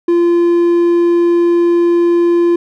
triangle tone, 344.4 Hz, F4, 24 cents flat, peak -6 dBFS, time 0.08-2.56 s, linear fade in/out 5 ms, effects none

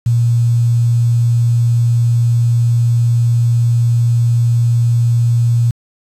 sine tone with quantisation, 117.9 Hz, A#2, 20 cents sharp, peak -9 dBFS, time 0.06-5.71 s, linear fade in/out 5 ms, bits 6, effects resampled to 32000 Hz

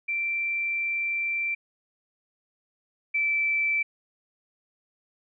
sine tone pair in turn, 2349 / 2325 Hz, D7 / D7, 0 / -18 cents, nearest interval unison, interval 18 cents, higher first, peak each -25 / -22 dBFS, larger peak second, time 0.08-1.55 / 3.14-3.83 s, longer first, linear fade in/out 10 ms, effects none

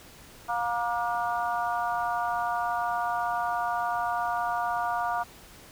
harmonic tone with a mistuned harmonic, 236.6 Hz, A#3, 26 cents sharp, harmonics 3 / 4 / 5 / 6, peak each -29 / -31 / -33 / -35 dBFS, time 0.48-5.24 s, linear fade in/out 20 ms, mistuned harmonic 6, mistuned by +17 cents, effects pink hiss -50 dBFS RMS until 5.71 s

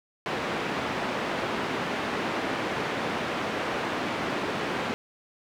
pink band-pass noise, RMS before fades -30 dBFS, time 0.26-4.94 s, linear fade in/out 0 ms, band 220 to 2500 Hz, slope 12 dB/octave, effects none

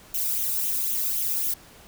violet noise with flanger, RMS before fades -26 dBFS, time 0.14-1.54 s, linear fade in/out 5 ms, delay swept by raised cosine 0.3 to 0.84 ms, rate 3.8 Hz, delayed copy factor +0.6, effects pink hiss -50 dBFS RMS until 1.87 s

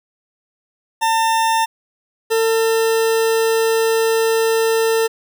40% pulse tone pair in turn, 900 / 450 Hz, A5 / A4, +39 / +39 cents, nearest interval octave, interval 1200 cents, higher first, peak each -13 dBFS, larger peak neither, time 1.01-1.66 / 2.3-5.08 s, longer second, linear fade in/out 20 ms, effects none

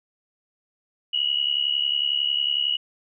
sine tone with amplitude modulation, 2913 Hz, F#7, 28 cents flat, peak -17 dBFS, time 1.13-2.77 s, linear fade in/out 10 ms, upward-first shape sine, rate 71 Hz, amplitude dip 80%, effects none

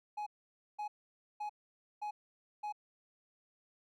triangle tone bursts, 838 Hz, G#5, 15 cents sharp, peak -35 dBFS, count 5, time 0.17-2.725 s, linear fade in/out 10 ms, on 95 ms, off 520 ms, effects none

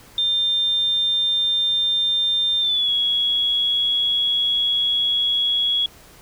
sine tone with pitch glide, 3600 to 3340 Hz, A7 to G#7, +39 to +9 cents, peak -17 dBFS, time 0.18-5.86 s, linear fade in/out 2 ms, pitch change -130 cents, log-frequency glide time 2.61-2.91 s, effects pink hiss -47 dBFS RMS until 6.21 s

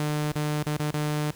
sawtooth tone with dropouts, 150 Hz, D3, 37 cents sharp, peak -21 dBFS, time 0-1.31 s, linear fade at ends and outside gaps 2 ms, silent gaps 0.318-0.356 / 0.63-0.664 / 0.77-0.796 / 0.91-0.941 s, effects pink hiss -49 dBFS RMS until 1.35 s

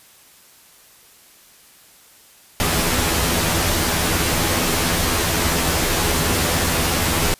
pink noise with comb filter, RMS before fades -19 dBFS, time 2.6-7.34 s, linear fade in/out 0 ms, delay 12 ms, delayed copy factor +0.75, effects white hiss -49 dBFS RMS until 7.39 s + resampled to 32000 Hz

